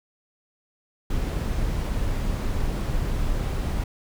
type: noise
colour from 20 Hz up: brown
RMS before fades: -25 dBFS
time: 1.1-3.84 s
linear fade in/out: 5 ms
effects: none